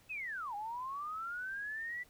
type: linear two-way sweep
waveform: sine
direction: down then up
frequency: 2637 to 802 to 1985 Hz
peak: -38 dBFS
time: 0.09-2.04 s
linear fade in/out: 20 ms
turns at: 0.55 s
effects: pink hiss -65 dBFS RMS until 2.09 s